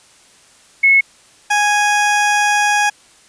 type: tone pair in turn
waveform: sine / 20% pulse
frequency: 2188 / 828.6 Hz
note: C#7 / G#5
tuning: -23 / -4 cents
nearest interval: octave + perfect fourth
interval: 1681 cents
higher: first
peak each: -7 dBFS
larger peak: neither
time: 0.83-1.01 / 1.5-2.9 s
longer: second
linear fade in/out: 10 ms
effects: white hiss -48 dBFS RMS until 3.28 s + resampled to 22050 Hz